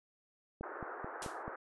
click train, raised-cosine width 2 ms, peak -28 dBFS, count 5, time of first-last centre 0.61-1.48 s, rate 4.6 Hz
white band-pass noise, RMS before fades -45 dBFS, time 0.63-1.56 s, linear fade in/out 5 ms, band 320 to 1600 Hz, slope 48 dB/octave
white noise with exponential decay, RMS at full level -40 dBFS, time 1.22-1.43 s, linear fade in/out 1 ms, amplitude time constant 44 ms
effects resampled to 24000 Hz

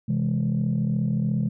sine chord, C augmented, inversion none, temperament equal, 130.81 / 164.81 / 207.7 Hz, C3 / E3 / G#3, 0 / 0 / 0 cents, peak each -24 / -25 / -24 dBFS, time 0.08-1.49 s, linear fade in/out 10 ms, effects tanh soft clip ceiling -16 dBFS

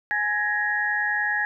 sine tone cluster, 836 / 1667 / 1877 Hz, G#5 / G#6 / A#6, +11 / +6 / +11 cents, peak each -30 / -24 / -26 dBFS, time 0.11-1.45 s, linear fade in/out 0 ms, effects none

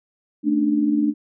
sine tone cluster, 221.2 / 276.5 / 296.2 Hz, A3 / C#4 / D4, +9 / -4 / +15 cents, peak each -22 / -26 / -18 dBFS, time 0.43-1.14 s, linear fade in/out 50 ms, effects none

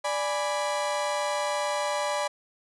35% pulse chord, G# diminished, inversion second, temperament equal, 587.3 / 830.6 / 987.8 Hz, D5 / G#5 / B5, 0 / 0 / 0 cents, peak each -27 / -31 / -30 dBFS, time 0.04-2.28 s, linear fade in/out 10 ms, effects resampled to 24000 Hz

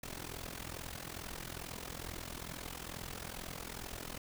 pink noise with amplitude modulation, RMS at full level -41 dBFS, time 0.03-4.18 s, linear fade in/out 5 ms, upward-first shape sine, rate 42.3 Hz, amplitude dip 85%, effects none

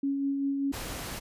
sine tone with tremolo, 277.2 Hz, C#4, in tune, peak -25 dBFS, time 0.03-0.72 s, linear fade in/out 5 ms, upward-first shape sine, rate 5.1 Hz, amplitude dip 30%
pink noise, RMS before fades -37 dBFS, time 0.72-1.2 s, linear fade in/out 20 ms
effects resampled to 32000 Hz

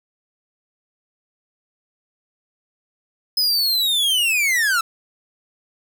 45% pulse linear sweep, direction down, 5100 to 1300 Hz, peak -16 dBFS, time 3.37-4.81 s, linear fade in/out 5 ms, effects 9-bit

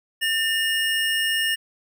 square tone pair together, 1800 / 2857 Hz, A6 / F7, +39 / +39 cents, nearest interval minor sixth, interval 800 cents, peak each -24 dBFS, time 0.21-1.56 s, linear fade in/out 20 ms, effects none

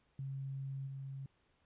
sine tone with level steps, 135.8 Hz, C#3, 35 cents flat, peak -39 / -42 dBFS, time 0.19-1.26 s, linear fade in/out 2 ms, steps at 0.86 s, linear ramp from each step 20 ms, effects pink hiss -75 dBFS RMS until 1.65 s + resampled to 8000 Hz

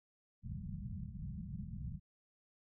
white low-pass noise, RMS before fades -44 dBFS, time 0.42-2 s, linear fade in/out 50 ms, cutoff 210 Hz, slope 96 dB/octave, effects none

